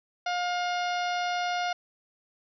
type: harmonic tone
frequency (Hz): 711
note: F5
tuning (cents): +31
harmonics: 1 / 2 / 3 / 4 / 5 / 6 / 7 / 8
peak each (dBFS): -28 / -34 / -38 / -40 / -42 / -44 / -45 / -46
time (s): 0.26-1.73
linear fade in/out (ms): 5
effects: none